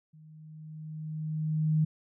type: tone with level ramp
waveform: sine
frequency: 155.56 Hz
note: D#3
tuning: in tune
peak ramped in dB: -51 to -21 dBFS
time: 0.13-1.85 s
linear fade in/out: 10 ms
effects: none